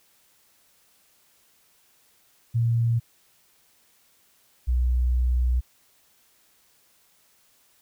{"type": "tone pair in turn", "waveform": "sine", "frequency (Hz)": [116.54, 61.73], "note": ["A#2", "B1"], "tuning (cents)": [0, 0], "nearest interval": "major seventh", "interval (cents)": 1100, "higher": "first", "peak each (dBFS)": -19, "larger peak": "neither", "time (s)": [[2.54, 3], [4.67, 5.61]], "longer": "second", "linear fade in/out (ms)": 20, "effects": ["white hiss -62 dBFS RMS until 7.81 s"]}